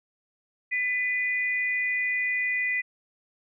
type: tone pair together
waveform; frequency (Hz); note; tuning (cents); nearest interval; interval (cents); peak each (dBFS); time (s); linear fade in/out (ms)
sine; 2000 / 2453; B6 / D#7; +21 / -25; major third; 354; -25 / -30; 0.71-2.82; 20
effects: none